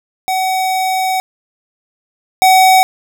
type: tone pair in turn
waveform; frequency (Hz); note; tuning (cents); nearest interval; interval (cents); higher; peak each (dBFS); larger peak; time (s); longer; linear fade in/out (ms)
square; 753 / 753; F#5 / F#5; +30 / +30; unison; 0; neither; -14 / -6; second; 0.28-1.2 / 2.42-2.83; first; 0
effects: none